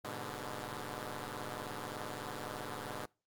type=chord; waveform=5% pulse; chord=G# diminished; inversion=none; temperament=equal with one note detuned; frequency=103.23 / 123.47 / 146.83 Hz; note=G#2 / B2 / D3; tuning=-10 / 0 / 0 cents; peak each=-33 dBFS; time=0.04-3.06 s; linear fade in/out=10 ms; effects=noise-tail reverb RT60 0.3 s tail -24 dB re dry + Opus 48 kbps